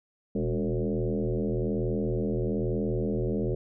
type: tone with frequency modulation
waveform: sine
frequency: 123.47 Hz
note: B2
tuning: in tune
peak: -25 dBFS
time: 0.35-3.55 s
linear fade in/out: 5 ms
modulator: 81.1 Hz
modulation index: 4.8
effects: none